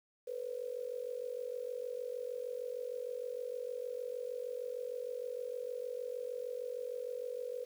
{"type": "tone with amplitude modulation", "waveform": "sine", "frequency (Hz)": 493.9, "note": "B4", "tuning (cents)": 0, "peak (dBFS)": -34, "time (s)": [0.27, 7.65], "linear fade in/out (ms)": 10, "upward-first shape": "sine", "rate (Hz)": 46.5, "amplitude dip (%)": 85, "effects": ["10-bit"]}